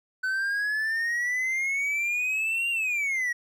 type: exponential two-way sweep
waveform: triangle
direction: up then down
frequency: 1508 to 2794 to 1892 Hz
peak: -23 dBFS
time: 0.23-3.33 s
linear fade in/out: 10 ms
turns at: 2.7 s
effects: none